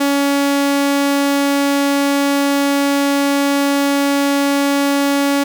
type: tone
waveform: sawtooth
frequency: 281.2 Hz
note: C#4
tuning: 25 cents sharp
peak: -9 dBFS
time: 0-5.44 s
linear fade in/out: 10 ms
effects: none